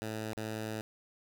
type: tone with dropouts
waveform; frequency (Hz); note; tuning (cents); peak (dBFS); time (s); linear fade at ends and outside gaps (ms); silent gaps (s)
10% pulse; 109.2; A2; -13; -28; 0.02-0.81; 0; 0.332-0.37
effects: none